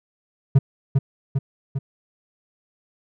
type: tone with echo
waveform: triangle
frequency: 135.7 Hz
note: C#3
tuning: 36 cents flat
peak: -7 dBFS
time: 0.55-0.59 s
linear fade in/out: 10 ms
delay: 400 ms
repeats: 3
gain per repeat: -4 dB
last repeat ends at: 1.79 s
effects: none